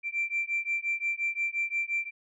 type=beating tone pair; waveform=sine; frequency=2349 / 2354.7 Hz; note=D7 / D7; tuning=0 / +4 cents; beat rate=5.7 Hz; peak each=-30 dBFS; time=0.03-2.11 s; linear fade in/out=50 ms; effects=tanh soft clip ceiling -21 dBFS